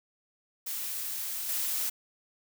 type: noise with level steps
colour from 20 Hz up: blue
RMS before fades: -35 / -31 dBFS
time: 0.66-1.9 s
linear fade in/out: 10 ms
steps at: 1.49 s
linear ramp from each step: 2 ms
effects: none

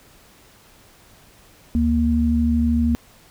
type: tone pair together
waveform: sine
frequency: 74 / 234.8 Hz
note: D2 / A#3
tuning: +14 / +13 cents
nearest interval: octave + minor sixth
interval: 1999 cents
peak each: -20 / -17 dBFS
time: 1.75-2.95 s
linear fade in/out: 0 ms
effects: pink hiss -51 dBFS RMS until 3.3 s

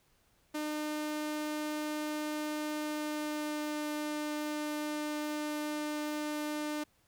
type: tone with pitch glide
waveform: sawtooth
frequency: 302.7 to 300.4 Hz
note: D#4 to D4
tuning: -48 to +39 cents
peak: -30 dBFS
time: 0.54-6.84 s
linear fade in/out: 10 ms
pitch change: -13 cents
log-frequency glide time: 2.74-3.8 s
effects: pink hiss -70 dBFS RMS until 7.07 s

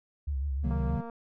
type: tone with vibrato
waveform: sine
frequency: 69.3 Hz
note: C#2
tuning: in tune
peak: -28 dBFS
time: 0.27-0.97 s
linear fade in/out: 10 ms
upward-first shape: sine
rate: 6.5 Hz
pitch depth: 87 cents each way
type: chord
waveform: triangle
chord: C half-diminished seventh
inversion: none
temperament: equal with one note detuned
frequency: 133.18 / 155.56 / 185 / 233.1 Hz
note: C3 / Eb3 / Gb3 / Bb3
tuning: +31 / 0 / 0 / 0 cents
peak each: -33 dBFS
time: 0.63-1.02 s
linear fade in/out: 20 ms
type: click train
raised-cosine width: 1 ms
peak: -29 dBFS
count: 91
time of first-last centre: 0.71-1.098 s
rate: 232 Hz
effects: none

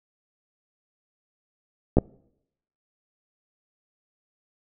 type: clicks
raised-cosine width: 2 ms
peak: -4 dBFS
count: 2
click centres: 1.97 / 1.985 s
effects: noise-tail reverb RT60 0.8 s tail -26 dB re dry

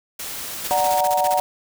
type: noise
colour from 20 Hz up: white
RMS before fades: -31 dBFS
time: 0.19-1.01 s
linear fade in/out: 5 ms
type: noise with tremolo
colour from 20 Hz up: white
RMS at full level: -28 dBFS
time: 0.64-1.4 s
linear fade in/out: 5 ms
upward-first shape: square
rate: 15 Hz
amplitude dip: 80%
type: chord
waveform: sine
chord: D augmented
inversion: none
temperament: equal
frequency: 587.3 / 740 / 932.3 Hz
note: D5 / F#5 / A#5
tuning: 0 / 0 / 0 cents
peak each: -23 / -19 / -22 dBFS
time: 0.71-1.4 s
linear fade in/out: 0 ms
effects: none

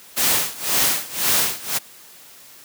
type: noise with tremolo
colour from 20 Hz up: white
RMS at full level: -17 dBFS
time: 0.16-1.79 s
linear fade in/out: 20 ms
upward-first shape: sine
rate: 1.9 Hz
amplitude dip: 90%
effects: white hiss -45 dBFS RMS until 2.64 s + high-pass 100 Hz 12 dB/octave

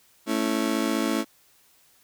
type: chord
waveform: 35% pulse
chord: A major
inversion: none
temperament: just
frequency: 220 / 275 / 330 Hz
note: A3 / C#4 / E4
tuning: 0 / -14 / +2 cents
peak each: -26 dBFS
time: 0.26-1.25 s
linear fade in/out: 50 ms
effects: white hiss -60 dBFS RMS until 2.03 s

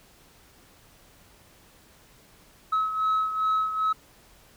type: beating tone pair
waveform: sine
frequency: 1286 / 1288.5 Hz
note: E6 / E6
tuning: -43 / -40 cents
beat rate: 2.5 Hz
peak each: -22 / -28 dBFS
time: 2.72-3.93 s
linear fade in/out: 10 ms
effects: tanh soft clip ceiling -19 dBFS + pink hiss -56 dBFS RMS until 4.56 s

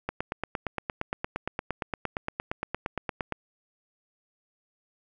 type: click train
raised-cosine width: 0.5 ms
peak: -14 dBFS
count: 29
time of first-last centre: 0.09-3.323 s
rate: 8.66 Hz
effects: none

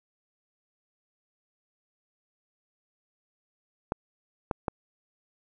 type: clicks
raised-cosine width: 1 ms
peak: -13 dBFS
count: 3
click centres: 3.921 / 4.512 / 4.682 s
effects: none

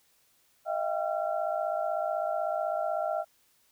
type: tone cluster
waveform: sine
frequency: 628 / 684 / 782 / 1364 Hz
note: D#5 / F5 / G5 / F6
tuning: +16 / -36 / -4 / -41 cents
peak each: -31 / -32 / -35 / -39 dBFS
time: 0.65-3.25 s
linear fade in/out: 50 ms
effects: white hiss -67 dBFS RMS until 3.71 s

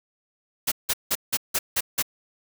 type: noise bursts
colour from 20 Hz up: white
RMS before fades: -23 dBFS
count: 7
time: 0.67-2.026 s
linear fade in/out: 10 ms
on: 48 ms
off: 170 ms
effects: none

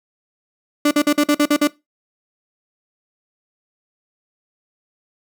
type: tone bursts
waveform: 35% pulse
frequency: 293.7 Hz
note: D4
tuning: in tune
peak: -10 dBFS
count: 8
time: 0.85-1.674 s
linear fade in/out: 5 ms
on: 61 ms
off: 48 ms
effects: noise-tail reverb RT60 0.2 s tail -19 dB re dry

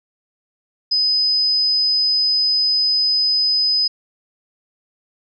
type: tone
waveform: sine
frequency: 5020 Hz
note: D#8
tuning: 15 cents sharp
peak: -14 dBFS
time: 0.91-3.88 s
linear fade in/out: 10 ms
effects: none

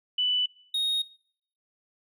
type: tone pair in turn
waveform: sine / triangle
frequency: 2982 / 3733 Hz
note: F#7 / A#7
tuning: +13 / +2 cents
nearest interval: major third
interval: 389 cents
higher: second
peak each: -23 / -23 dBFS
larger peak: neither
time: 0.18-0.46 / 0.74-1.02 s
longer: neither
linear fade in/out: 5 ms
effects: noise-tail reverb RT60 0.6 s tail -21 dB re dry

